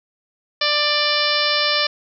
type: harmonic tone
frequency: 591 Hz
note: D5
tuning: 11 cents sharp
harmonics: 1 / 2 / 3 / 4 / 5 / 6 / 7 / 8 / 9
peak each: -25 / -25 / -25 / -25 / -25 / -25 / -25 / -25 / -25 dBFS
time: 0.61-1.87 s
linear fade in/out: 5 ms
effects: none